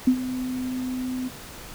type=tone with ADSR envelope; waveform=sine; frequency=254.8 Hz; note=C4; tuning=46 cents flat; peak=-12 dBFS; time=0.07-1.29 s; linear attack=7 ms; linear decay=76 ms; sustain=-14 dB; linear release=16 ms; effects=pink hiss -41 dBFS RMS until 1.74 s